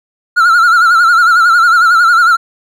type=tone with vibrato; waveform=triangle; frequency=1383 Hz; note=F6; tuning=17 cents flat; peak=-3 dBFS; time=0.36-2.37 s; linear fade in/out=20 ms; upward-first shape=sine; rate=11 Hz; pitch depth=85 cents each way; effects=none